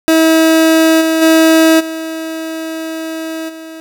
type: tone with level steps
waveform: 30% pulse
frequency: 322 Hz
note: E4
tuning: 41 cents flat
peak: -4 / -8 / -3 / -17 / -25 dBFS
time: 0.08-3.8 s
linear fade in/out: 0 ms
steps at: 1 / 1.21 / 1.79 / 3.48 s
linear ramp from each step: 20 ms
effects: none